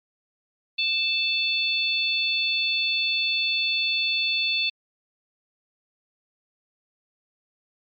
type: harmonic tone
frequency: 880 Hz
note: A5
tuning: in tune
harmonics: 3 / 4 / 5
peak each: -24 / -26 / -28 dBFS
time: 0.78-4.7 s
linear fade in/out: 10 ms
effects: MP3 48 kbps